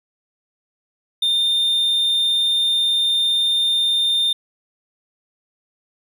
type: tone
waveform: triangle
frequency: 3619 Hz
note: A7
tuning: 48 cents sharp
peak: -14 dBFS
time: 1.22-4.33 s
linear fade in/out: 5 ms
effects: none